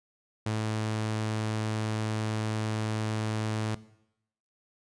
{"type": "tone", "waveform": "sawtooth", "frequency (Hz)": 108.9, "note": "A2", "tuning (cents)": -17, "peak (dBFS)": -24, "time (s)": [0.46, 3.75], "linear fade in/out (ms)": 5, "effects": ["noise-tail reverb RT60 0.8 s tail -18 dB re dry", "resampled to 22050 Hz"]}